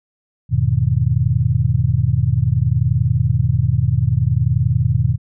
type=chord; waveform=sine; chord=E major seventh; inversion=none; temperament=just; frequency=82.41 / 103.01 / 123.61 / 154.51 Hz; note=E2 / G#2 / B2 / D#3; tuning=0 / -14 / +2 / -12 cents; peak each=-21 / -19 / -16 / -21 dBFS; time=0.49-5.18 s; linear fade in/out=50 ms; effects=none